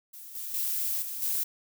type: noise with level steps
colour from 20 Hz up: violet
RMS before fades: -45 / -37 / -30 / -36 / -29 dBFS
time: 0.13-1.44 s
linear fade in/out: 10 ms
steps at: 0.35 / 0.54 / 1.02 / 1.22 s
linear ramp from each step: 2 ms
effects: none